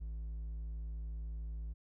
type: tone with hard clipping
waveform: sine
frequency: 55.4 Hz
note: A1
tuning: 13 cents sharp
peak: -40 dBFS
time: 0-1.74 s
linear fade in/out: 20 ms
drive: 3 dB
effects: none